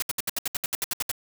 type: noise bursts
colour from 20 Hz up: white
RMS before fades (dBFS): -27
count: 13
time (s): 0-1.115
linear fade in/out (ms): 2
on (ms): 23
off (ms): 68
effects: none